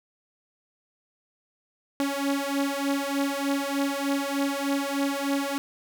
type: beating tone pair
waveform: sawtooth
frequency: 277.2 / 280.5 Hz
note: C#4 / C#4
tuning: 0 / +21 cents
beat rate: 3.3 Hz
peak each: -24 dBFS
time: 2-5.58 s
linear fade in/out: 0 ms
effects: none